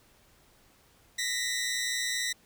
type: tone pair together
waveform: 15% pulse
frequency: 1864.7 / 1989.1 Hz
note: A#6 / B6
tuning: 0 / +12 cents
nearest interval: minor second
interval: 112 cents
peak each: -27 / -25 dBFS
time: 1.18-2.33 s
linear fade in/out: 10 ms
effects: pink hiss -62 dBFS RMS until 2.45 s